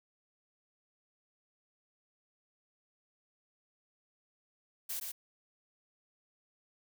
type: noise with echo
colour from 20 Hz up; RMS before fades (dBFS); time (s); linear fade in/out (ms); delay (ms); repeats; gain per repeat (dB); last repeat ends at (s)
blue; -38; 4.89-5; 10; 120; 1; -3; 5.12
effects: none